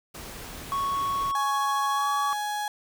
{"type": "noise", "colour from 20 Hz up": "pink", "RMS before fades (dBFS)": -40, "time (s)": [0.14, 1.32], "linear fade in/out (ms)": 10}
{"type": "tone with pitch glide", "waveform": "triangle", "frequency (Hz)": [1108.7, 1135.9], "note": ["C#6", "C#6"], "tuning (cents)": [0, 42], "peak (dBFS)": -23, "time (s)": [0.72, 2.33], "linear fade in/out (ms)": 0, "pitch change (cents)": 42, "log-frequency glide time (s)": [1.92, 2.07]}
{"type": "tone", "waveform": "35% pulse", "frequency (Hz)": 835, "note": "G#5", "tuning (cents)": 9, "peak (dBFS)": -26, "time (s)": [1.35, 2.68], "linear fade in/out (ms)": 2}
{"effects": []}